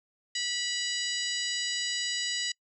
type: harmonic tone with a mistuned harmonic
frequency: 978 Hz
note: B5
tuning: 17 cents flat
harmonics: 2 / 3 / 4 / 5 / 6 / 7 / 8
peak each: -36 / -35 / -36 / -36 / -44 / -39 / -40 dBFS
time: 0.35-2.52 s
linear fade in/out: 5 ms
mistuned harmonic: 6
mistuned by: -48 cents
effects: noise-tail reverb RT60 0.1 s tail -26 dB re dry